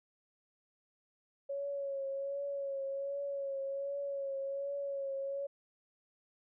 sine tone with vibrato, 554.4 Hz, C#5, in tune, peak -35 dBFS, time 1.49-5.47 s, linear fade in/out 10 ms, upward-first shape triangle, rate 1.3 Hz, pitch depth 36 cents each way, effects none

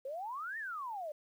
sine exponential two-way sweep, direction up then down, 513 to 1865 to 577 Hz, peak -38 dBFS, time 0.05-1.12 s, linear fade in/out 5 ms, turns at 0.58 s, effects 11-bit

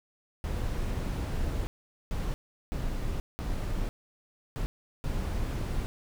brown noise bursts at uneven times, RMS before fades -31 dBFS, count 6, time 0.44-1.67 / 2.11-2.34 / 2.72-3.2 / 3.39-3.89 / 4.56-4.66 / 5.04-5.86 s, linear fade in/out 0 ms, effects none

